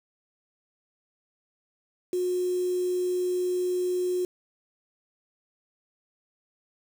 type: tone with quantisation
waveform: sine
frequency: 362 Hz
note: F#4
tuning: 38 cents flat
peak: -24 dBFS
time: 2.13-4.25 s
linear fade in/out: 2 ms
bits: 7
effects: none